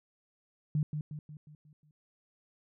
sine tone with echo, 150.6 Hz, D3, 44 cents sharp, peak -26 dBFS, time 0.75-0.83 s, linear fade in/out 2 ms, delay 180 ms, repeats 6, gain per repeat -6 dB, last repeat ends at 1.91 s, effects none

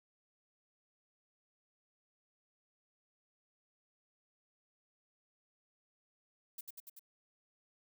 violet noise with echo, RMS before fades -45 dBFS, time 6.58-6.61 s, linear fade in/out 5 ms, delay 96 ms, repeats 4, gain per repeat -2 dB, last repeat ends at 6.994 s, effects none

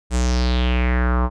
square tone with low-pass filter sweep, 61.74 Hz, B1, in tune, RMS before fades -18 dBFS, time 0.1-1.3 s, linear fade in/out 50 ms, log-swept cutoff 8400 to 1000 Hz, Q 3.9, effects none

